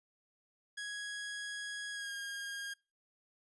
sawtooth tone with pitch glide, 1661.2 to 1623.3 Hz, G#6 to G#6, 0 to -40 cents, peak -36 dBFS, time 0.77-2.74 s, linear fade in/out 10 ms, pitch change -40 cents, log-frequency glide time 1.92-2.12 s, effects noise-tail reverb RT60 0.3 s tail -26 dB re dry + resampled to 24000 Hz

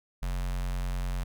square tone with notch filter, 45 Hz, F#1, 47 cents flat, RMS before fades -31 dBFS, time 0.22-1.24 s, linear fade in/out 10 ms, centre 350 Hz, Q 0.94, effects none

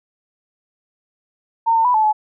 sine tone with pitch steps, 913 / 903 / 988 / 869 / 856 Hz, A#5 / A5 / B5 / A5 / A5, -36 / +45 / 0 / -22 / -48 cents, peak -12 dBFS, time 1.66-2.13 s, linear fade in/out 20 ms, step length 94 ms, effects none

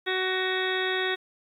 harmonic tone, 373.6 Hz, F#4, 17 cents sharp, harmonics 1 / 2 / 3 / 4 / 5 / 6 / 7 / 9 / 10, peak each -29 / -36 / -38 / -34 / -30 / -39 / -40 / -35 / -35 dBFS, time 0.06-1.16 s, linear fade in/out 20 ms, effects 10-bit

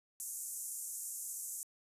pink band-pass noise, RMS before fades -43 dBFS, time 0.2-1.63 s, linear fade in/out 0 ms, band 6700 to 13000 Hz, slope 48 dB/octave, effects resampled to 32000 Hz

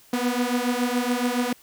sawtooth beating tone pair, 241.9 / 249 Hz, B3 / B3, -36 / +14 cents, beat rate 7.1 Hz, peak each -21 dBFS, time 0.13-1.53 s, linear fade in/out 5 ms, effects white hiss -54 dBFS RMS until 1.62 s

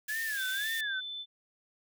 sine tone with vibrato, 1661.2 Hz, G#6, in tune, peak -32 dBFS, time 0.08-1.01 s, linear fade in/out 20 ms, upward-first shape sine, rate 1.9 Hz, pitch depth 160 cents each way
white high-pass noise, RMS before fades -41 dBFS, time 0.08-0.81 s, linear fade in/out 5 ms, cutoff 1700 Hz, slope 48 dB/octave
sine tone, 3520 Hz, A7, in tune, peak -37 dBFS, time 0.36-1.26 s, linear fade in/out 50 ms
effects none

